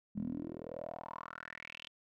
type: tone with band-pass filter sweep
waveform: 10% pulse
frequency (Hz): 40.69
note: E1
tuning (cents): -22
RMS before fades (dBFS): -44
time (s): 0.15-1.89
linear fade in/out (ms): 20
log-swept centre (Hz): 200 to 3300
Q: 5.8
effects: none